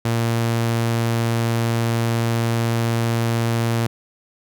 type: tone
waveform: sawtooth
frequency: 115.8 Hz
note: A#2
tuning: 11 cents flat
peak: -14 dBFS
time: 0.05-3.87 s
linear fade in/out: 5 ms
effects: none